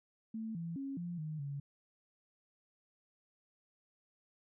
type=tone with pitch steps; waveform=sine; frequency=222 / 167.4 / 273.6 / 173.6 / 154.7 / 141.3 Hz; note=A3 / E3 / C#4 / F3 / D#3 / C#3; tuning=+16 / +27 / -23 / -10 / -10 / +34 cents; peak=-38 dBFS; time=0.34-1.6 s; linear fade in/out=5 ms; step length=210 ms; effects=none